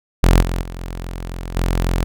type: tone with level steps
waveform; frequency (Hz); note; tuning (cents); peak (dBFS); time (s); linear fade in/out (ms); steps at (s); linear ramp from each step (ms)
sawtooth; 43.65; F1; 0; -5 / -15 / -24 / -22 / -12; 0.23-2.04; 0; 0.42 / 0.62 / 0.8 / 1.56; 5
effects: none

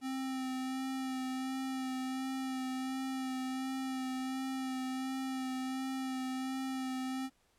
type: tone with vibrato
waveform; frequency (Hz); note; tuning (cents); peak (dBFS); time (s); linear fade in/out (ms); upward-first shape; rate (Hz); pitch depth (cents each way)
square; 261.6; C4; 0; -36; 0.01-7.3; 50; sine; 1.4; 18
effects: pink hiss -72 dBFS RMS until 7.58 s + low-pass 12000 Hz 12 dB/octave

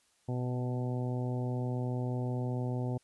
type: harmonic tone with a mistuned harmonic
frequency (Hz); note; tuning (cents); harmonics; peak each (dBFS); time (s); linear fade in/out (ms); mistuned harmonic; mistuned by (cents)
124.9; B2; +20; 1 / 2 / 3 / 4 / 5 / 6 / 7; -32 / -38 / -42 / -44 / -46 / -48 / -49; 0.28-2.98; 10; 1; -17
effects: white hiss -70 dBFS RMS until 3.03 s + resampled to 24000 Hz

